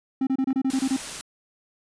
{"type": "tone bursts", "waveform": "triangle", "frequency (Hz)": 265.1, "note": "C4", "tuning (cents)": 23, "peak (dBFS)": -18, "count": 9, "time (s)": [0.21, 0.966], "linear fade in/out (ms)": 5, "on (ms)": 60, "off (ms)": 27}
{"type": "click", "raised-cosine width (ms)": 0.5, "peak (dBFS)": -27, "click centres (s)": 0.506}
{"type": "noise", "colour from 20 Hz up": "white", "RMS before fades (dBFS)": -34, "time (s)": [0.7, 1.21], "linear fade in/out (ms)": 0}
{"effects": ["resampled to 22050 Hz"]}